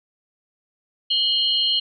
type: tone cluster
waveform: sine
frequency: 2926 / 3166 / 4208 Hz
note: F#7 / G7 / C8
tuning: -20 / +17 / +9 cents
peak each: -22 dBFS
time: 1.1-1.8 s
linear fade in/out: 10 ms
effects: none